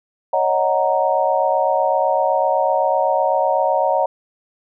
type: chord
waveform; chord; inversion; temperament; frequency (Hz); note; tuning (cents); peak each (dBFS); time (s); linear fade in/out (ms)
sine; D# minor seventh; third; equal; 554.4 / 622.3 / 740 / 932.3; C#5 / D#5 / F#5 / A#5; 0 / 0 / 0 / 0; -20; 0.33-4.06; 5
effects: none